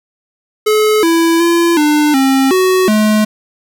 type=tone with pitch steps; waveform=square; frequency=428.4 / 331.9 / 339.8 / 299.1 / 268 / 372.3 / 213.8 Hz; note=A4 / E4 / F4 / D4 / C4 / F#4 / A3; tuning=-46 / +12 / -47 / +32 / +42 / +11 / -49 cents; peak=-9 dBFS; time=0.66-3.25 s; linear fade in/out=10 ms; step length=370 ms; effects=none